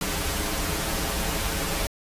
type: noise with comb filter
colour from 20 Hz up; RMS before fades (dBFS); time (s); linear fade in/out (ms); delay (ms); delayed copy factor
pink; -27; 0.01-1.87; 2; 8.2; -0.8
effects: resampled to 32000 Hz